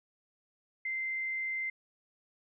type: tone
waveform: sine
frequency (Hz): 2081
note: C7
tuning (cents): -10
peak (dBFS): -32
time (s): 0.85-1.7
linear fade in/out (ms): 5
effects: none